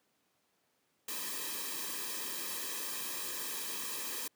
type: noise with comb filter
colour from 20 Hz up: white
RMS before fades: -39 dBFS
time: 1.08-4.28 s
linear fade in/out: 5 ms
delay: 1.4 ms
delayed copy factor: -0.9
effects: pink hiss -75 dBFS RMS until 4.35 s + high-pass 200 Hz 12 dB/octave